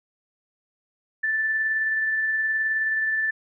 sine tone with tremolo, 1761 Hz, A6, 1 cent sharp, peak -20 dBFS, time 1.23-3.31 s, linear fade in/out 10 ms, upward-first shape sine, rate 19 Hz, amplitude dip 25%, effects none

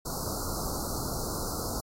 pink band-stop noise, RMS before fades -34 dBFS, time 0.05-1.81 s, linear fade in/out 10 ms, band 1400 to 4200 Hz, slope 96 dB/octave, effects AAC 48 kbps

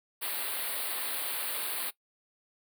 white band-stop noise, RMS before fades -34 dBFS, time 0.21-1.91 s, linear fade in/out 20 ms, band 4600 to 8500 Hz, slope 96 dB/octave, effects noise-tail reverb RT60 0.1 s tail -19 dB re dry + high-pass 400 Hz 12 dB/octave

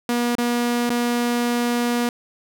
sawtooth tone with dropouts, 240 Hz, B3, 49 cents flat, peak -15 dBFS, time 0.09-2.09 s, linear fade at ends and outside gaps 2 ms, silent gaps 0.353-0.383 / 0.894-0.901 s, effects none

